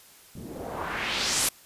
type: noise with low-pass filter sweep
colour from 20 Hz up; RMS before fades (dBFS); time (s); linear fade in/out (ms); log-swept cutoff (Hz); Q
white; -30; 0.35-1.49; 5; 210 to 11000; 1.7
effects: white hiss -53 dBFS RMS until 1.65 s + resampled to 32000 Hz